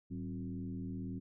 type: tone with frequency modulation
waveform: sine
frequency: 185 Hz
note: F#3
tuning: in tune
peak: -38 dBFS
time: 0.1-1.2 s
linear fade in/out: 20 ms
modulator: 81.5 Hz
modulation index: 1.3
effects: none